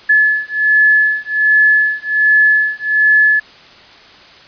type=beating tone pair; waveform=sine; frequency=1718 / 1719.3 Hz; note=A6 / A6; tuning=-42 / -41 cents; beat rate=1.3 Hz; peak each=-12 dBFS; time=0.09-3.4 s; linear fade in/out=10 ms; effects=white hiss -40 dBFS RMS until 4.47 s + resampled to 11025 Hz